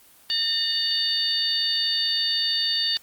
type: harmonic tone with a mistuned harmonic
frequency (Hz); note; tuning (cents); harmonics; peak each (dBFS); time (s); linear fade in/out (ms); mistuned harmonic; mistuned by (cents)
909; A#5; -44; 2 / 3 / 4 / 5; -34 / -31 / -26 / -23; 0.3-2.97; 0; 3; +100
effects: white hiss -53 dBFS RMS until 3.02 s + Opus 24 kbps